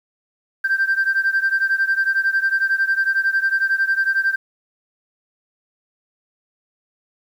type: beating tone pair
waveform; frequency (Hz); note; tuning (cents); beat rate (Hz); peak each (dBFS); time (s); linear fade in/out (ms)
sine; 1568 / 1579; G6 / G6; 0 / +12; 11; -17 / -19; 0.64-4.36; 10
effects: tanh soft clip ceiling -11 dBFS + 8-bit

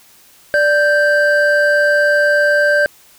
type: tone pair together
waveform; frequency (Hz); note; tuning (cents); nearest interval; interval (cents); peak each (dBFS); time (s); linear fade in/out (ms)
triangle; 587.3 / 1567.9; D5 / G6; 0 / 0; octave + perfect fourth; 1700; -11; 0.54-2.86; 0
effects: white hiss -47 dBFS RMS until 3.18 s

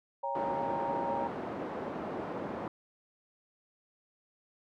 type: chord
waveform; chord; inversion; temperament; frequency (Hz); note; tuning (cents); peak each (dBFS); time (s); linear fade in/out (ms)
sine; G diminished; second; equal with one note detuned; 554.4 / 802.3 / 932.3; Db5 / G5 / Bb5; 0 / +40 / 0; -37 / -38 / -34; 0.23-1.28; 10
type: band-pass noise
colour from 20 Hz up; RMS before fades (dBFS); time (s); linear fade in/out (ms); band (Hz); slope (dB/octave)
pink; -38; 0.35-2.68; 2; 250 to 870; 12
effects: none

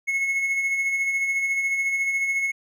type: tone with tremolo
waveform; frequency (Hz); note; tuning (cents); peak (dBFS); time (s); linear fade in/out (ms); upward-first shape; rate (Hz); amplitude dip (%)
triangle; 2183; C#7; -27; -18; 0.07-2.52; 20; sine; 14; 40
effects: none

